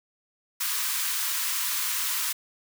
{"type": "high-pass noise", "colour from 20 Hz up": "white", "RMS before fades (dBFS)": -28, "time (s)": [0.6, 2.33], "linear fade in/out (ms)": 10, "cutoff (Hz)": 930, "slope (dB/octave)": 96, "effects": []}